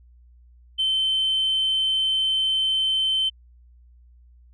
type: tone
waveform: sine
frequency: 3084 Hz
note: G7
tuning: 29 cents flat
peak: -18 dBFS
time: 0.78-3.3 s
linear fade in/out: 20 ms
effects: tanh soft clip ceiling -16 dBFS + added 60 Hz sine -49 dBFS peak until 4.53 s